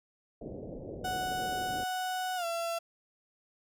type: low-pass noise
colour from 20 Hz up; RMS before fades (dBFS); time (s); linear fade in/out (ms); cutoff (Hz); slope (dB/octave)
white; -42; 0.41-1.84; 5; 590; 48
type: tone with pitch glide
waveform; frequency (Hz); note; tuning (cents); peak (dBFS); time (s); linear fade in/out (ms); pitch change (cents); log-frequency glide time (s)
35% pulse; 740 to 674.7; F#5 to E5; 0 to +40; -30; 1.04-2.79; 10; -160; 2.36-2.45
effects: none